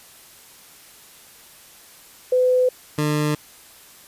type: tone pair in turn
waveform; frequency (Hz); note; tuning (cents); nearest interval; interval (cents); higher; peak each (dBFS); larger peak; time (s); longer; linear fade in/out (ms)
sine / 20% pulse; 505 / 150.14; B4 / D3; +39 / +39; octave + major sixth; 2100; first; -14; neither; 2.32-2.69 / 2.98-3.35; neither; 5
effects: white hiss -47 dBFS RMS until 4.07 s + resampled to 32000 Hz